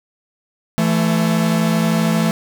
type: tone pair together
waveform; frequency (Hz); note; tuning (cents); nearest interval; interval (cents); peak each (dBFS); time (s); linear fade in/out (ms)
45% pulse; 167.36 / 220; E3 / A3; +27 / 0; perfect fourth; 473; -17; 0.78-2.31; 0
effects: none